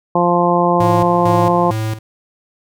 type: harmonic tone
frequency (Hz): 174.61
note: F3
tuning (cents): 0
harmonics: 1 / 2 / 3 / 4 / 5 / 6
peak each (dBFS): -18 / -18 / -18 / -18 / -18 / -18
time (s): 0.15-1.71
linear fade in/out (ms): 5
type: tone with tremolo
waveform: square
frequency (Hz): 109.7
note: A2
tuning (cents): -5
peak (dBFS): -18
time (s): 0.8-1.99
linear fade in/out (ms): 5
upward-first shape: square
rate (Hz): 2.2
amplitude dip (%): 75
effects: none